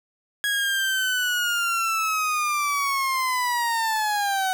30% pulse linear sweep, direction down, 1660 to 745 Hz, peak -19 dBFS, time 0.44-4.53 s, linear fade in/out 0 ms, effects none

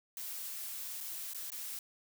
blue noise with dropouts, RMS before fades -42 dBFS, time 0.17-1.79 s, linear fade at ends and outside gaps 1 ms, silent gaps 1.005-1.009 / 1.335-1.346 / 1.503-1.519 s, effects none

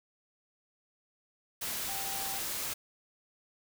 sine tone in noise, 784 Hz, G5, in tune, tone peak -42 dBFS, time 1.88-2.39 s, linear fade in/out 10 ms, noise white, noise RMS -36 dBFS, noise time 1.61-2.74 s, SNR -9 dB, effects none

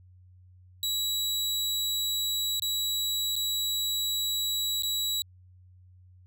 sawtooth tone with dropouts, 3900 Hz, B7, 23 cents flat, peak -24 dBFS, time 0.83-5.22 s, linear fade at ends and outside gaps 1 ms, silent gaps 2.597-2.621 / 3.356-3.363 / 4.823-4.833 s, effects added 91 Hz sine -52 dBFS peak until 6.26 s

